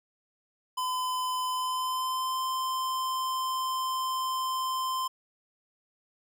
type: tone with pitch glide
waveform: square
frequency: 1015 to 1038.1 Hz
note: B5 to C6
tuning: +47 to -14 cents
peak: -29 dBFS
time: 0.77-5.08 s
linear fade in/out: 10 ms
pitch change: +39 cents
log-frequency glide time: 1.49-2.42 s
effects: none